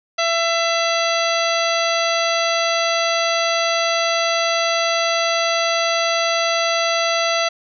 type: harmonic tone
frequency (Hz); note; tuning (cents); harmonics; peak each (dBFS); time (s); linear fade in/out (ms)
670; E5; +28; 1 / 2 / 3 / 4 / 5 / 6 / 7 / 9; -20 / -23 / -25 / -26 / -27 / -28 / -28 / -30; 0.18-7.49; 10
effects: none